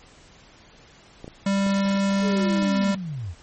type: clicks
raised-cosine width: 2 ms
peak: -23 dBFS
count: 4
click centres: 1.244 / 1.279 / 1.665 / 2.626 s
type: tone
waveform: square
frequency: 197.1 Hz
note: G3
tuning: 10 cents sharp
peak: -20 dBFS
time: 1.46-2.95 s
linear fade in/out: 5 ms
type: linear sweep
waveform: sine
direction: down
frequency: 437.5 to 73.42 Hz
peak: -28 dBFS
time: 2.21-3.35 s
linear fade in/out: 50 ms
effects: pink hiss -51 dBFS RMS until 3.42 s + MP3 32 kbps